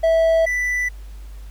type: tone pair in turn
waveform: triangle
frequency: 654 / 1981.4 Hz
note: E5 / B6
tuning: -14 / +5 cents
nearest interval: octave + perfect fifth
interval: 1919 cents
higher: second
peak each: -11 / -17 dBFS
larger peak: first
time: 0.03-0.46 / 0.46-0.89 s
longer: neither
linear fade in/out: 10 ms
effects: added 50 Hz sine -33 dBFS peak until 1.5 s + pink hiss -52 dBFS RMS until 1.5 s